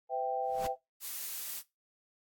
sine chord, E minor, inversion second, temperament equal with one note detuned, 506.3 / 659.3 / 784 Hz, B4 / E5 / G5, +43 / 0 / 0 cents, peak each -37 / -36 / -33 dBFS, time 0.09-0.76 s, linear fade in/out 50 ms
pink noise with exponential growth, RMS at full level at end -38 dBFS, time 0.42-0.67 s, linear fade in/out 5 ms, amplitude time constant 53 ms
blue noise, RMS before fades -39 dBFS, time 1-1.63 s, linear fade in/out 50 ms
effects noise-tail reverb RT60 0.2 s tail -18 dB re dry + AAC 64 kbps

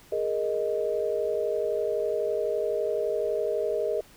sine chord, Ab suspended second, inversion none, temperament just, 415.3 / 467.2 / 623 Hz, Ab4 / Bb4 / Eb5, 0 / +4 / +2 cents, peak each -29 dBFS, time 0.12-4.01 s, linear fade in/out 5 ms, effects pink hiss -54 dBFS RMS until 4.16 s

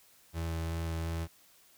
35% pulse tone with vibrato, 82.3 Hz, E2, 2 cents flat, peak -31 dBFS, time 0.33-1.28 s, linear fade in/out 50 ms, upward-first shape triangle, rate 2.8 Hz, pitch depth 11 cents each way, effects white hiss -62 dBFS RMS until 1.77 s

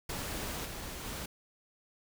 pink noise with level steps, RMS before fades -38 / -42 / -40 dBFS, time 0.09-1.26 s, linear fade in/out 5 ms, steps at 0.65 / 1.04 s, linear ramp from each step 10 ms, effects none

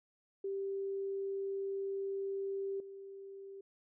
sine tone with level steps, 392 Hz, G4, in tune, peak -35 / -46 dBFS, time 0.44-3.61 s, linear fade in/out 5 ms, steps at 2.8 s, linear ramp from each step 2 ms, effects none

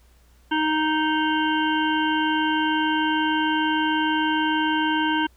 harmonic tone, 311.1 Hz, D#4, in tune, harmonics 1 / 3 / 5 / 7 / 9 / 10, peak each -23 / -24 / -26 / -38 / -32 / -32 dBFS, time 0.51-5.27 s, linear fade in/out 10 ms, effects added 60 Hz sine -53 dBFS peak until 5.36 s + pink hiss -61 dBFS RMS until 5.36 s

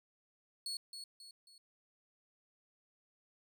35% pulse tone with echo, 4370 Hz, C#8, 26 cents flat, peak -37 dBFS, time 0.66-0.77 s, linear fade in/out 2 ms, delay 270 ms, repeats 3, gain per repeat -7 dB, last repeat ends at 1.58 s, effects none

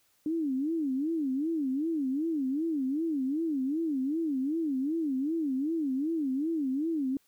sine tone with vibrato, 293.7 Hz, D4, in tune, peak -27 dBFS, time 0.26-7.17 s, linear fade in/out 2 ms, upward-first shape sine, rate 2.6 Hz, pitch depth 220 cents each way, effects white hiss -69 dBFS RMS until 7.27 s

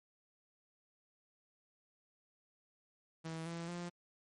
sawtooth tone with pitch steps, 162.3 / 168.22 / 174.35 Hz, E3 / E3 / F3, -27 / +35 / -3 cents, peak -37 dBFS, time 3.24-3.9 s, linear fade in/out 20 ms, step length 220 ms, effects MP3 48 kbps

